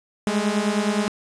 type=beating tone pair; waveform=sawtooth; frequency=203.6 / 213.3 Hz; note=G#3 / G#3; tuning=-34 / +46 cents; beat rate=9.7 Hz; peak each=-19 dBFS; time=0.27-1.08 s; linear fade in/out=0 ms; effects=resampled to 22050 Hz + 7-bit